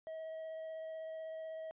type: tone with vibrato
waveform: triangle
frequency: 640 Hz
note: D#5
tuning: 49 cents sharp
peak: -40 dBFS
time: 0.07-1.71 s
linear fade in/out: 0 ms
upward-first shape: sine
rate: 16 Hz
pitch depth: 8 cents each way
effects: resampled to 8000 Hz